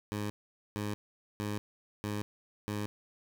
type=tone bursts; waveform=15% pulse; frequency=104 Hz; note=G#2; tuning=3 cents sharp; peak=-27 dBFS; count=5; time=0.12-2.86 s; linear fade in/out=0 ms; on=180 ms; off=460 ms; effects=none